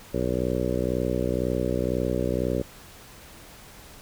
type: harmonic tone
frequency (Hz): 62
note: B1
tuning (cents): +7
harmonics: 1 / 2 / 3 / 4 / 5 / 6 / 7 / 8 / 9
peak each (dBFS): -32 / -32 / -32 / -32 / -32 / -32 / -32 / -32 / -32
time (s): 0.13-2.63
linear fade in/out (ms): 20
effects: pink hiss -47 dBFS RMS until 4.01 s